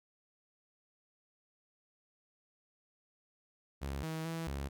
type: tone with pitch steps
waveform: sawtooth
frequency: 69 / 159.9 / 164.3 / 69.3 Hz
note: C#2 / D#3 / E3 / C#2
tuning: -7 / +48 / -5 / 0 cents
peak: -33 dBFS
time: 3.81-4.69 s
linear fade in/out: 20 ms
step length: 220 ms
effects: none